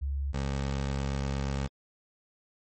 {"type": "tone pair in turn", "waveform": ["sine", "20% pulse"], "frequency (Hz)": [69.5, 68.5], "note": ["C#2", "C#2"], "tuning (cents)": [5, -20], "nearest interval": "unison", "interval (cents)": 25, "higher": "first", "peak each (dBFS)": [-28, -24], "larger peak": "second", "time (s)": [[0.01, 0.33], [0.33, 1.68]], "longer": "second", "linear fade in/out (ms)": 20, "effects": ["MP3 32 kbps"]}